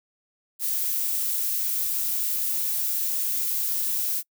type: noise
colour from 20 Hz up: violet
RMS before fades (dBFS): -26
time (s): 0.59-4.23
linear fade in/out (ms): 50
effects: noise-tail reverb RT60 0.1 s tail -26 dB re dry